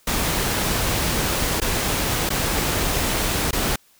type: noise with dropouts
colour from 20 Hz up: pink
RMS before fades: -22 dBFS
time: 0.07-3.76 s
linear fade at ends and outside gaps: 5 ms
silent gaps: 1.602-1.616 / 2.292-2.302 / 3.51-3.529 s
effects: white hiss -57 dBFS RMS until 3.99 s